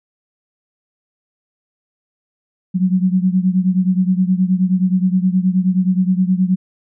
sine beating tone pair, 182.3 / 191.8 Hz, F#3 / G3, -25 / -37 cents, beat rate 9.5 Hz, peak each -14 / -17 dBFS, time 2.74-6.56 s, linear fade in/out 20 ms, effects none

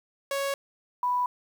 sawtooth / sine tone pair in turn, 554.4 / 987.8 Hz, C#5 / B5, 0 / 0 cents, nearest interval minor seventh, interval 1000 cents, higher second, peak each -23 dBFS, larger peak neither, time 0.31-0.54 / 1.03-1.26 s, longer neither, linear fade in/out 2 ms, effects 9-bit

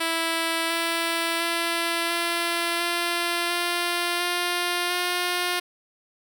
5% pulse tone with pitch steps, 329.6 / 333.2 / 336.9 / 340.6 / 344.4 / 348.2 / 352 / 355.9 Hz, E4 / E4 / E4 / F4 / F4 / F4 / F4 / F4, 0 / +19 / +38 / -43 / -24 / -5 / +14 / +33 cents, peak -12 dBFS, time 0-5.6 s, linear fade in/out 10 ms, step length 700 ms, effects none

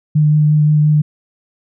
sine tone with vibrato, 151.1 Hz, D3, 50 cents sharp, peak -8 dBFS, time 0.15-1.02 s, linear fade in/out 10 ms, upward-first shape triangle, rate 5.7 Hz, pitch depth 15 cents each way, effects none

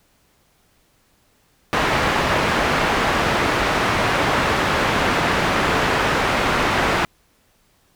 white low-pass noise, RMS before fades -19 dBFS, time 1.73-7.05 s, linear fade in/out 0 ms, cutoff 1700 Hz, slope 12 dB/octave, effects pink hiss -60 dBFS RMS until 7.95 s

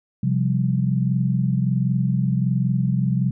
sine chord, C suspended fourth, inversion none, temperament equal, 130.81 / 174.61 / 196 Hz, C3 / F3 / G3, 0 / 0 / 0 cents, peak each -20 / -23 / -24 dBFS, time 0.23-3.31 s, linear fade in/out 5 ms, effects none

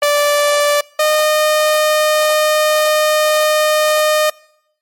sawtooth tone pair in turn, 584 / 612.3 Hz, D5 / D#5, -10 / -28 cents, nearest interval minor second, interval 82 cents, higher second, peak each -7 dBFS, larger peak neither, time 0.02-0.81 / 0.99-4.3 s, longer second, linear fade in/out 5 ms, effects noise-tail reverb RT60 0.8 s tail -25 dB re dry + MP3 64 kbps

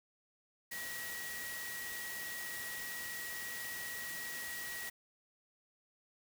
sine tone in noise, 1913 Hz, A#6, 44 cents sharp, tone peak -43 dBFS, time 0.71-4.9 s, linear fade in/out 10 ms, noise white, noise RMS -45 dBFS, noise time 0.71-4.9 s, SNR -1 dB, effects none

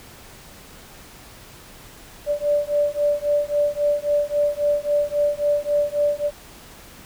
sine beating tone pair, 583 / 586.7 Hz, D5 / D5, -13 / -2 cents, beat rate 3.7 Hz, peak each -21 dBFS, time 2.26-6.31 s, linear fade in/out 50 ms, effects pink hiss -44 dBFS RMS until 7.05 s

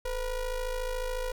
square ring-modulated tone, 240 Hz, B3, 49 cents flat, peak -28 dBFS, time 0.05-1.32 s, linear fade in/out 5 ms, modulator 267 Hz, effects none

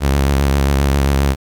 sawtooth tone with vibrato, 69.3 Hz, C#2, in tune, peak -8 dBFS, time 0-1.36 s, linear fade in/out 50 ms, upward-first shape sine, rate 7.5 Hz, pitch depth 49 cents each way, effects 8-bit

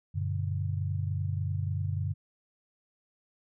sine tone cluster, 94.9 / 118.3 / 145.1 Hz, F#2 / A#2 / D3, +44 / +26 / -21 cents, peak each -30 / -37 / -34 dBFS, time 0.14-2.14 s, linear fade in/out 20 ms, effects none

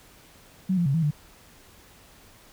sine tone with pitch steps, 187.5 / 173 / 137 / 163.9 / 148.2 Hz, F#3 / F3 / C#3 / E3 / D3, +23 / -16 / -20 / -10 / +16 cents, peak -20 dBFS, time 0.69-1.11 s, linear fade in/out 10 ms, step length 84 ms, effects pink hiss -53 dBFS RMS until 2.52 s

